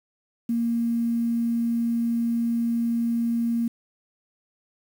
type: tone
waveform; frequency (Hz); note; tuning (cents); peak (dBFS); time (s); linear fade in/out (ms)
sine; 233.1; A#3; 0; -21; 0.49-3.68; 5
effects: 8-bit